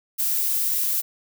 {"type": "noise", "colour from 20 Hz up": "violet", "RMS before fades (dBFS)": -23, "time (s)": [0.18, 1.02], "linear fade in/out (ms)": 20, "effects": []}